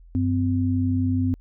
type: tone pair together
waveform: sine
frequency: 96.2 / 256.8 Hz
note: G2 / C4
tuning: -32 / -32 cents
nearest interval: octave + perfect fourth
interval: 1700 cents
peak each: -22 dBFS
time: 0.15-1.34 s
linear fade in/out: 0 ms
effects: added 42 Hz sine -45 dBFS peak until 1.4 s